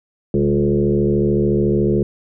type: tone with frequency modulation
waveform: sine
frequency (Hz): 277.2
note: C#4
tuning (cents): 0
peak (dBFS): -13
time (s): 0.34-2.03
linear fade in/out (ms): 2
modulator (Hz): 73.8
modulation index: 2.4
effects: none